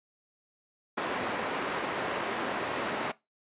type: band-pass noise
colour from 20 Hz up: pink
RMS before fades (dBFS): -33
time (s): 0.97-3.12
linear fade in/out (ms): 10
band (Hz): 310 to 2200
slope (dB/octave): 12
effects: noise-tail reverb RT60 0.2 s tail -19 dB re dry + resampled to 8000 Hz